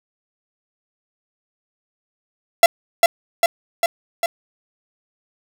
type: tone with echo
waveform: 45% pulse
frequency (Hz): 677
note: E5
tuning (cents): +46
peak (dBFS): -5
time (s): 2.63-2.66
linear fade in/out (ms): 2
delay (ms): 400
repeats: 4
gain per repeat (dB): -3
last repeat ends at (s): 4.26
effects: none